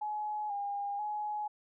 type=tone with pitch steps; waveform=sine; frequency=845 / 808 / 841 Hz; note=G#5 / G#5 / G#5; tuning=+30 / -48 / +22 cents; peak=-33 dBFS; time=0.01-1.48 s; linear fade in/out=10 ms; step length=490 ms; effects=none